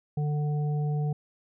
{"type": "harmonic tone", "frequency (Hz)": 148.4, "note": "D3", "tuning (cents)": 18, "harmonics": [1, 3, 5], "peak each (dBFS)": [-25, -39, -41], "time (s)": [0.17, 1.13], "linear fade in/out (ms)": 5, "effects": []}